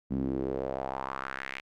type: tone with band-pass filter sweep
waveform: sawtooth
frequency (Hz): 66.4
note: C2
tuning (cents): +26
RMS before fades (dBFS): -34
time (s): 0.1-1.61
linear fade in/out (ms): 20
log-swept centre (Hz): 220 to 2400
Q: 3.1
effects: none